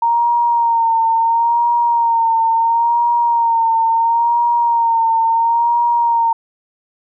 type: tone with vibrato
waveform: sine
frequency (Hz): 927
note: A#5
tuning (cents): -10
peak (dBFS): -11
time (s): 0.02-6.33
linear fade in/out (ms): 5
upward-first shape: sine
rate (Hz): 0.73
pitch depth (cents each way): 39
effects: none